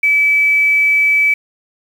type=tone with quantisation; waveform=sine; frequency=2300 Hz; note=D7; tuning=37 cents flat; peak=-9 dBFS; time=0.03-1.34 s; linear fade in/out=5 ms; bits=6; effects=none